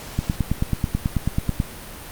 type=click train; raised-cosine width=5 ms; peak=-7 dBFS; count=14; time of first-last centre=0.19-1.602 s; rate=9.21 Hz; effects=pink hiss -37 dBFS RMS until 2.11 s + Opus 48 kbps